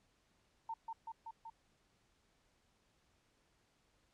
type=tone with echo; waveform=sine; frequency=906 Hz; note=A#5; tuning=50 cents flat; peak=-39 dBFS; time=0.69-0.74 s; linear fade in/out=5 ms; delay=190 ms; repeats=4; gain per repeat=-2 dB; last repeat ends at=1.5 s; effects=pink hiss -75 dBFS RMS until 4.13 s + low-pass 8000 Hz 12 dB/octave